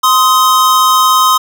square tone pair together, 1040.5 / 1258 Hz, C6 / D#6, -10 / +19 cents, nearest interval minor third, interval 329 cents, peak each -10 dBFS, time 0.03-1.38 s, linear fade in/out 10 ms, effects none

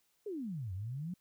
sine exponential two-way sweep, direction down then up, 440 to 88.6 to 188.6 Hz, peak -37 dBFS, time 0.26-1.14 s, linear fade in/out 5 ms, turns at 0.73 s, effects white hiss -75 dBFS RMS until 1.2 s

